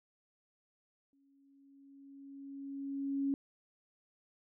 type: tone with exponential growth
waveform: sine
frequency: 276.5 Hz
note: C#4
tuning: 4 cents flat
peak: -29 dBFS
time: 1.13-3.34 s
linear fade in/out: 1 ms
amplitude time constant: 480 ms
effects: none